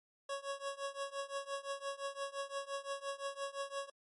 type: tone with tremolo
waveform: 25% pulse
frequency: 554.4 Hz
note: C#5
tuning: in tune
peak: -32 dBFS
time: 0.29-3.9 s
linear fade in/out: 5 ms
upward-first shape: triangle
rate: 5.8 Hz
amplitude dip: 95%
effects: MP3 48 kbps